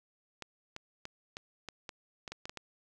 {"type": "clicks", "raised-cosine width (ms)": 0.2, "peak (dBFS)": -24, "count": 11, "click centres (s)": [0.423, 0.764, 1.054, 1.369, 1.687, 1.892, 2.278, 2.32, 2.455, 2.495, 2.573], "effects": []}